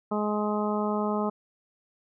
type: harmonic tone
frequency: 210 Hz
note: G#3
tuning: 19 cents sharp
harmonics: 1 / 2 / 3 / 4 / 5 / 6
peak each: -28 / -31 / -33 / -34 / -35 / -36 dBFS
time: 0.11-1.3 s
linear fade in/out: 10 ms
effects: none